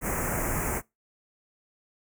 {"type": "band-stop noise", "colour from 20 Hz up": "pink", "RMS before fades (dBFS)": -29, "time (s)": [0.01, 0.82], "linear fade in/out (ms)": 50, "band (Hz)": [2300, 6500], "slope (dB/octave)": 48, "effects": ["noise-tail reverb RT60 0.2 s tail -22 dB re dry"]}